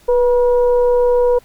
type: tone with frequency modulation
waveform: sine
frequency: 489.5 Hz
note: B4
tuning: 15 cents flat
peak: -10 dBFS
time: 0.08-1.39 s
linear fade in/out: 10 ms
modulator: 473 Hz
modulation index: 0.46
effects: pink hiss -50 dBFS RMS until 1.44 s